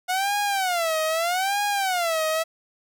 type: tone with vibrato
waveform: sawtooth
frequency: 719 Hz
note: F#5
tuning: 50 cents flat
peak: -18 dBFS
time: 0.08-2.44 s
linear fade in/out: 20 ms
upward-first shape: sine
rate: 0.8 Hz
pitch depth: 230 cents each way
effects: none